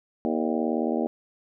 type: harmonic tone with a mistuned harmonic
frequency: 79 Hz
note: D#2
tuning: 27 cents sharp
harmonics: 3 / 4 / 5 / 6 / 7 / 8 / 9 / 10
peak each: -27 / -29 / -31 / -33 / -34 / -35 / -36 / -37 dBFS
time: 0.25-1.07 s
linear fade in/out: 0 ms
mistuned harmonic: 7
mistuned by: +65 cents
effects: none